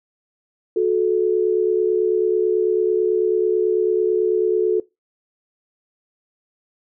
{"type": "tone pair together", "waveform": "sine", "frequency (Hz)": [365, 434.1], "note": ["F#4", "A4"], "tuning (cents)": [-24, -23], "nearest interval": "minor third", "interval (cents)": 301, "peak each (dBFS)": -18, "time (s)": [0.76, 4.8], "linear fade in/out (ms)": 5, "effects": ["noise-tail reverb RT60 0.2 s tail -20 dB re dry"]}